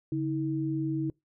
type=tone pair together; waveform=sine; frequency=141.9 / 319.6 Hz; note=C#3 / D#4; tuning=+41 / +47 cents; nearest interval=octave + major second; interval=1406 cents; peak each=-31 / -29 dBFS; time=0.12-1.1 s; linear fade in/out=2 ms; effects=noise-tail reverb RT60 0.2 s tail -25 dB re dry